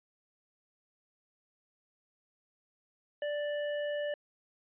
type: tone with tanh clipping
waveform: sine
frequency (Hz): 587.3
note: D5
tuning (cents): 0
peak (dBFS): -34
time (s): 3.22-4.14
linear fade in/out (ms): 2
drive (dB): 18
effects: resampled to 8000 Hz